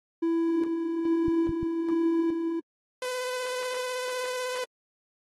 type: tone with tremolo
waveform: triangle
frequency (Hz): 331.9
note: E4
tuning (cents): +12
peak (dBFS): -21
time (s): 0.22-2.6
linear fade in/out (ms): 10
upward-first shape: square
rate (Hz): 1.2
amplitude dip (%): 40
type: clicks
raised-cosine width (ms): 5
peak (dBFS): -23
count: 3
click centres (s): 1.282 / 1.493 / 1.63
type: tone with vibrato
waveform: sawtooth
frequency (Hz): 504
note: B4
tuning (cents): +35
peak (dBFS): -26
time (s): 3.02-4.64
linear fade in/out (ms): 2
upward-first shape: square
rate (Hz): 16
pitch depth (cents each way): 16
effects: AAC 32 kbps